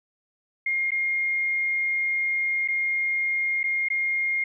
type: tone with dropouts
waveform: sine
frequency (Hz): 2130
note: C7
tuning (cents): +30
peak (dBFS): -22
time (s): 0.66-4.44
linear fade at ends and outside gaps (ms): 5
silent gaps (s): 0.907-0.917 / 2.677-2.684 / 3.632-3.639 / 3.886-3.901
effects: none